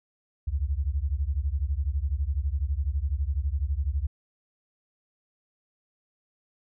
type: beating tone pair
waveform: sine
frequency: 65.41 / 77.41 Hz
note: C2 / D#2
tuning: 0 / -8 cents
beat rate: 12 Hz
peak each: -27 / -28 dBFS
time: 0.47-4.07 s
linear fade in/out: 10 ms
effects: none